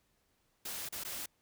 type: noise with dropouts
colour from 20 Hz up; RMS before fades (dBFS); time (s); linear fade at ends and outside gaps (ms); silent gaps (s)
white; -41; 0.65-1.26; 5; 0.889-0.924 / 1.037-1.048
effects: pink hiss -75 dBFS RMS until 1.41 s